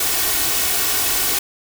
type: noise with comb filter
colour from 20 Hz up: white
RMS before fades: -19 dBFS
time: 0-1.39 s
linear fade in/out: 5 ms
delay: 2.7 ms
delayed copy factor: +0.6
effects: none